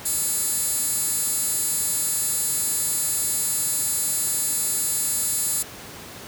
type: tone with high-pass filter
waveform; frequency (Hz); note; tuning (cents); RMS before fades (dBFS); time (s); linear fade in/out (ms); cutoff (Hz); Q
15% pulse; 440; A4; 0; -24; 0.05-5.63; 10; 9100; 1.7
effects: pink hiss -39 dBFS RMS until 6.27 s + high-pass 80 Hz 12 dB/octave